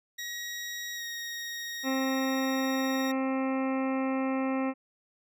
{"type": "tone with pitch glide", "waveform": "20% pulse", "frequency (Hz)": [1900, 1873.8], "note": ["A#6", "A#6"], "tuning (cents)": [33, 8], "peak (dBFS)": -30, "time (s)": [0.18, 3.12], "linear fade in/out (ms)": 10, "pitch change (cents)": -25, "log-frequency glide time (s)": [0.95, 1.03]}
{"type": "harmonic tone", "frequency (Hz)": 264.9, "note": "C4", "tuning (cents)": 22, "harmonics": [1, 2, 3, 4, 5, 7, 8, 9, 10], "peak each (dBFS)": [-28, -34, -38, -40, -42, -45, -46, -47, -48], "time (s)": [1.83, 4.74], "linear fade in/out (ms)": 50}
{"effects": []}